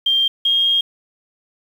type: tone pair in turn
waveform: sine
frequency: 3182 / 3239 Hz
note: G7 / G#7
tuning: +25 / -44 cents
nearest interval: unison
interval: 31 cents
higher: second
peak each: -13 / -13 dBFS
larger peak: neither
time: 0.06-0.28 / 0.45-0.81 s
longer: second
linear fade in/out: 5 ms
effects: 7-bit